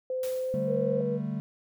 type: tone with pitch glide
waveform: sine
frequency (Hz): 514 to 527.2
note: C5 to C5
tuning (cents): -31 to +13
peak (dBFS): -28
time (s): 0.1-1.01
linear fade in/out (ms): 2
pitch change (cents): +44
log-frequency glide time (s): 0.41-0.75
type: noise with exponential decay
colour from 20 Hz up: white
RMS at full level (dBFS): -41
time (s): 0.23-0.88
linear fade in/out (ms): 2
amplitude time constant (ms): 140
type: chord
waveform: triangle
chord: D suspended fourth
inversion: none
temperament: equal with one note detuned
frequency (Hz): 147.85 / 196 / 220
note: D3 / G3 / A3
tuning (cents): +12 / 0 / 0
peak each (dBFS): -32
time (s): 0.54-1.4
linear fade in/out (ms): 0
type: tone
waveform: sine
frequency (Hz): 484.1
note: B4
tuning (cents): -35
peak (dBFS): -28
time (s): 0.66-1.2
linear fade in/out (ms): 50
effects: none